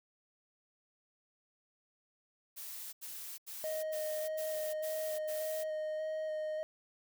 blue noise bursts, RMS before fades -45 dBFS, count 7, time 2.56-5.642 s, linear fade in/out 20 ms, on 370 ms, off 82 ms
triangle tone with vibrato, 622.3 Hz, D#5, in tune, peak -33 dBFS, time 3.64-6.63 s, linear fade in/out 0 ms, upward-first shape square, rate 1.7 Hz, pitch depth 10 cents each way
effects none

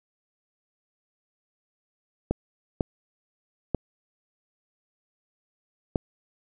clicks, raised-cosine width 2 ms, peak -10 dBFS, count 4, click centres 2.31 / 2.808 / 3.747 / 5.958 s, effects none

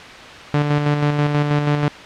sawtooth tone with tremolo, 146.83 Hz, D3, in tune, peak -10 dBFS, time 0.54-1.88 s, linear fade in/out 0 ms, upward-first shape square, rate 6.2 Hz, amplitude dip 40%, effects white hiss -35 dBFS RMS until 2.05 s + low-pass 3000 Hz 12 dB/octave

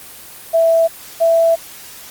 sine tone pair in turn, 659.3 / 662.7 Hz, E5 / E5, 0 / +9 cents, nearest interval unison, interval 9 cents, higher second, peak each -9 dBFS, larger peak neither, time 0.53-0.88 / 1.2-1.56 s, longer second, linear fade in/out 20 ms, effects white hiss -36 dBFS RMS until 2.1 s + Opus 24 kbps

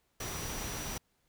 sine tone in noise, 5840 Hz, F#8, 24 cents flat, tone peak -45 dBFS, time 0.2-0.98 s, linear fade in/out 5 ms, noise pink, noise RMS -39 dBFS, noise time 0.2-0.98 s, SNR -9 dB, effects pink hiss -75 dBFS RMS until 1.28 s

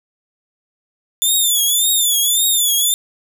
10% pulse tone with vibrato, 3514 Hz, A7, 3 cents flat, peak -6 dBFS, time 1.22-2.94 s, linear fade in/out 0 ms, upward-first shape triangle, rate 1.8 Hz, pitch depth 130 cents each way, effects none

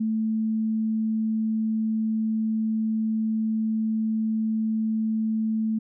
sine tone, 220 Hz, A3, in tune, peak -22 dBFS, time 0-5.79 s, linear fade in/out 10 ms, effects none

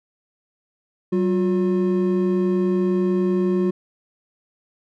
triangle tone pair together, 189.2 / 358.4 Hz, F#3 / F4, +39 / +45 cents, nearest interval major seventh, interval 1106 cents, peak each -18 dBFS, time 1.12-3.71 s, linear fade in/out 10 ms, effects none

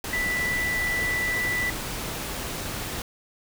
sine tone in noise, 1975.5 Hz, B6, in tune, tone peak -24 dBFS, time 0.13-1.7 s, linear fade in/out 2 ms, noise pink, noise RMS -32 dBFS, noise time 0.04-3.02 s, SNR +5 dB, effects none

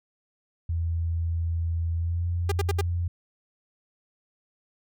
sine tone with pitch glide, 83.4 to 86.64 Hz, E2 to F2, +21 to -13 cents, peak -24 dBFS, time 0.69-3.08 s, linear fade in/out 5 ms, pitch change +66 cents, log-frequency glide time 1.96-2.27 s
sawtooth tone bursts, 401 Hz, G4, 39 cents sharp, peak -21 dBFS, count 4, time 2.49-2.812 s, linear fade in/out 5 ms, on 28 ms, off 70 ms
effects none

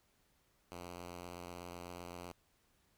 5% pulse tone with vibrato, 87.9 Hz, F2, 12 cents sharp, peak -35 dBFS, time 0.72-2.32 s, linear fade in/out 0 ms, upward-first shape square, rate 17 Hz, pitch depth 25 cents each way, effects pink hiss -74 dBFS RMS until 2.97 s

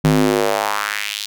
square tone with high-pass filter sweep, 51.8 Hz, G#1, 4 cents flat, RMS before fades -18 dBFS, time 0.04-1.26 s, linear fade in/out 5 ms, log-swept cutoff 160 to 4100 Hz, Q 2.3, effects none

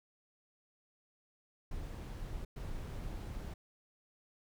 brown noise bursts at uneven times, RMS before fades -42 dBFS, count 2, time 1.71-2.45 / 2.56-3.54 s, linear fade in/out 5 ms, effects none

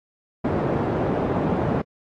pink band-pass noise, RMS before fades -23 dBFS, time 0.44-1.82 s, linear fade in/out 10 ms, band 130 to 690 Hz, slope 12 dB/octave, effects AAC 32 kbps

